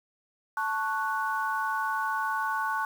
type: chord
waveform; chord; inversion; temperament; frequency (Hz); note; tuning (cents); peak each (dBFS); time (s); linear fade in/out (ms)
sine; F# minor; first; equal; 880 / 1108.7 / 1480; A5 / C#6 / F#6; 0 / 0 / 0; -31; 0.57-2.85; 2
effects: 8-bit